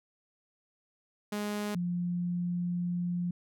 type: tone pair in turn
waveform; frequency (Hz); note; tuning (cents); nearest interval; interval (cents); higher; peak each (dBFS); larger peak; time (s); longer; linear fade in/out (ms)
sawtooth / sine; 207.7 / 175.82; G#3 / F3; 0 / +12; minor third; 288; first; -28 / -29; first; 1.32-1.75 / 1.75-3.31; second; 5
effects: none